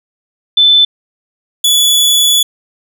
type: tone pair in turn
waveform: sine / sawtooth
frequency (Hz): 3520 / 3426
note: A7 / A7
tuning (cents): 0 / -47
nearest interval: unison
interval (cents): 47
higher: first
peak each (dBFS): -4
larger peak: neither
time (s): 0.57-0.85 / 1.64-2.43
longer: second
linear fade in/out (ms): 5
effects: none